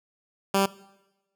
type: tone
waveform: 10% pulse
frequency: 195.8 Hz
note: G3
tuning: 2 cents flat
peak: -12 dBFS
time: 0.54-0.66 s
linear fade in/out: 5 ms
effects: noise-tail reverb RT60 1.0 s tail -20 dB re dry